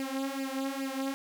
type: tone with flanger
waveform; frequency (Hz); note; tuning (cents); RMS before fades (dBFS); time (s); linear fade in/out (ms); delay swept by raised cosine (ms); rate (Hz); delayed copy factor
sawtooth; 269.8; C#4; -47; -34; 0-1.14; 0; 0.4 to 4; 2.4; +0.8
effects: none